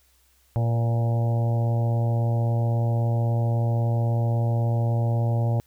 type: harmonic tone with a mistuned harmonic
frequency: 116.3 Hz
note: A#2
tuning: 4 cents flat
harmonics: 1 / 2 / 3 / 4 / 5 / 6 / 7 / 8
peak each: -20 / -35 / -38 / -38 / -34 / -38 / -38 / -48 dBFS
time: 0.56-5.6 s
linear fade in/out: 0 ms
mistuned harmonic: 4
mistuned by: +46 cents
effects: added 64 Hz sine -63 dBFS peak until 5.66 s + white hiss -63 dBFS RMS until 5.66 s